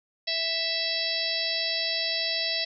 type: harmonic tone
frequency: 659.3 Hz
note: E5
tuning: in tune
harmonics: 1 / 3 / 4 / 5 / 6 / 7 / 8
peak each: -36 / -35 / -35 / -36 / -31 / -32 / -32 dBFS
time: 0.27-2.65 s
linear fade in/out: 10 ms
effects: none